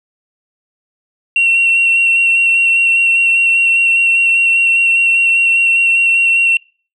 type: tone with vibrato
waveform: sine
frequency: 2728 Hz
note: F7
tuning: 41 cents flat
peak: -7 dBFS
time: 1.36-6.57 s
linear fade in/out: 2 ms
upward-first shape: square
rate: 5 Hz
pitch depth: 11 cents each way
effects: noise-tail reverb RT60 0.4 s tail -26 dB re dry + tanh soft clip ceiling -5 dBFS